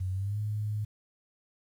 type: tone with pitch glide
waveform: sine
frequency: 93.1 to 105.72 Hz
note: F#2 to G#2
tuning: +11 to +31 cents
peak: -29 dBFS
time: 0-0.85 s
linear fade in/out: 10 ms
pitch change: +220 cents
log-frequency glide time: 0.11-0.39 s
effects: 10-bit